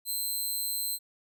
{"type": "tone", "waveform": "5% pulse", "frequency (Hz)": 4100, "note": "C8", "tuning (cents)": -36, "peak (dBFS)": -23, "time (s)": [0.05, 0.99], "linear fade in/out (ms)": 50, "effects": []}